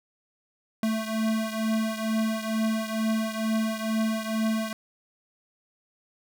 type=beating tone pair; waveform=square; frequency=220 / 222.2 Hz; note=A3 / A3; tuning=0 / +17 cents; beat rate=2.2 Hz; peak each=-27 / -31 dBFS; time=0.83-4.73 s; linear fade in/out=2 ms; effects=none